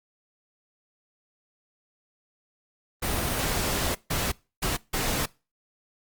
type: noise bursts at uneven times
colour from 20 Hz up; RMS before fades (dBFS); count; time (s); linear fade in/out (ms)
pink; -27; 4; 3.02-3.95 / 4.1-4.32 / 4.62-4.77 / 4.93-5.26; 10
effects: noise-tail reverb RT60 0.3 s tail -23 dB re dry + Opus 32 kbps